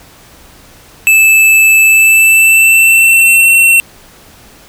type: tone with pitch glide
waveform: square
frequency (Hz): 2626 to 2711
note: E7 to E7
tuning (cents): -7 to +48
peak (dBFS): -4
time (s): 1.07-3.8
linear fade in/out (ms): 0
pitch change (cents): +55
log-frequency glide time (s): 1.84-3.53
effects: pink hiss -39 dBFS RMS until 4.68 s